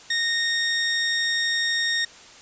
20% pulse tone, 1852 Hz, A#6, 12 cents flat, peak -16 dBFS, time 0.1-2.05 s, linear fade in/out 5 ms, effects white hiss -46 dBFS RMS until 2.41 s + resampled to 16000 Hz

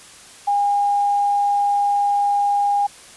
sine tone, 812 Hz, G#5, 39 cents flat, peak -15 dBFS, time 0.47-2.87 s, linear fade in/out 10 ms, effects white hiss -43 dBFS RMS until 3.16 s + resampled to 24000 Hz

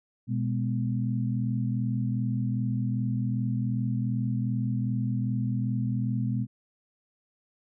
sine tone cluster, 122.2 / 207 / 249.6 Hz, B2 / G#3 / B3, -18 / -5 / +19 cents, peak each -27 / -31 / -33 dBFS, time 0.27-6.47 s, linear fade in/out 50 ms, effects none

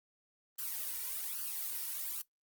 blue noise with flanger, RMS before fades -39 dBFS, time 0.58-2.22 s, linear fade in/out 10 ms, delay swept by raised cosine 0.65 to 2.15 ms, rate 1.2 Hz, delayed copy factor +0.95, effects noise-tail reverb RT60 0.1 s tail -17 dB re dry + Opus 32 kbps

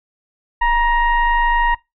sine tone with frequency modulation, 950 Hz, A#5, 33 cents sharp, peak -12 dBFS, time 0.61-1.75 s, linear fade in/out 10 ms, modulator 924 Hz, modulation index 0.88, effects noise-tail reverb RT60 0.2 s tail -22 dB re dry

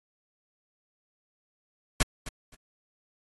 pink noise with echo, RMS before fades -21 dBFS, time 2-2.03 s, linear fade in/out 5 ms, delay 260 ms, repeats 2, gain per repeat -15 dB, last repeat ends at 2.55 s, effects AAC 32 kbps

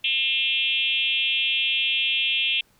sine tone with frequency modulation, 2960 Hz, F#7, in tune, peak -20 dBFS, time 0.04-2.61 s, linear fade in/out 5 ms, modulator 275 Hz, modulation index 1.8, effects pink hiss -61 dBFS RMS until 2.79 s

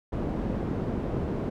white low-pass noise, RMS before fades -30 dBFS, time 0.12-1.5 s, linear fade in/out 10 ms, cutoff 330 Hz, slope 12 dB/octave, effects none

